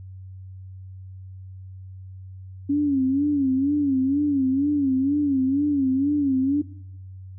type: tone with vibrato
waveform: sine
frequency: 277.2 Hz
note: C#4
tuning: in tune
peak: -18 dBFS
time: 2.69-6.62 s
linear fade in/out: 10 ms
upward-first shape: sine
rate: 2.1 Hz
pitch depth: 110 cents each way
effects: noise-tail reverb RT60 0.9 s tail -23 dB re dry + added 94 Hz sine -37 dBFS peak until 7.38 s